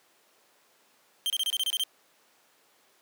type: tone bursts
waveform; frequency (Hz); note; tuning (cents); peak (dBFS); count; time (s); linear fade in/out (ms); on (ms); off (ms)
45% pulse; 3145; G7; +5; -25; 9; 1.26-1.836; 0; 40; 27
effects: pink hiss -63 dBFS RMS until 3.01 s + high-pass 400 Hz 12 dB/octave